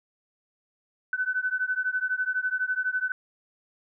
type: beating tone pair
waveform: sine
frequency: 1502 / 1514 Hz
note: F#6 / F#6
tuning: +26 / +39 cents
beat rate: 12 Hz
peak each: -28 dBFS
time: 1.13-3.12 s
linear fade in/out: 2 ms
effects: none